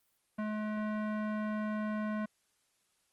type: tone with low-pass filter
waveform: square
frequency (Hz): 213.3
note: G#3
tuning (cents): +46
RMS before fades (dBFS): -35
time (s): 0.38-2.26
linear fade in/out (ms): 10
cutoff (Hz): 1600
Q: 1.5
effects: white hiss -75 dBFS RMS until 3.12 s + Opus 32 kbps